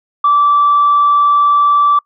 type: tone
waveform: sine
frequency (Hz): 1162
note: D6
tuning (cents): -19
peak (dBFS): -6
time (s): 0.24-1.99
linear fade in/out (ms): 5
effects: noise-tail reverb RT60 0.1 s tail -26 dB re dry + tanh soft clip ceiling -3 dBFS